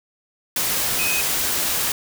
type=tone in noise; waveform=sine; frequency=2517 Hz; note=D#7; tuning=19 cents sharp; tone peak=-23 dBFS; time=0.99-1.21 s; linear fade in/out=2 ms; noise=white; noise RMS=-22 dBFS; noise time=0.56-1.92 s; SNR=-4 dB; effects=none